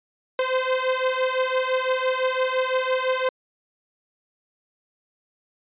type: beating tone pair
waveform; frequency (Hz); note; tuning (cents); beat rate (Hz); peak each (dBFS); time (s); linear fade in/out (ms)
sawtooth; 513 / 518.9; C5 / C5; -34 / -14; 5.9; -20; 0.39-3.29; 2
effects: resampled to 8000 Hz